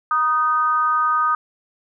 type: tone with amplitude modulation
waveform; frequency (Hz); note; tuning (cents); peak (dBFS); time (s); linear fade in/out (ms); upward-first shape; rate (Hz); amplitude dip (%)
sine; 1240; D#6; -6; -12; 0.11-1.35; 2; sine; 289; 75
effects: none